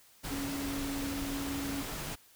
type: tone in noise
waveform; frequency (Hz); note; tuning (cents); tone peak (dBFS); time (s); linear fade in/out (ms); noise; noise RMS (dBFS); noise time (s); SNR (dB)
sine; 278.1; C#4; +6; -35; 0.3-1.83; 20; pink; -39; 0.23-2.16; +1
effects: white hiss -61 dBFS RMS until 2.35 s